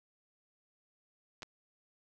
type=clicks; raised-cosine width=0.2 ms; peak=-27 dBFS; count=2; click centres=1.422 / 1.43 s; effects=none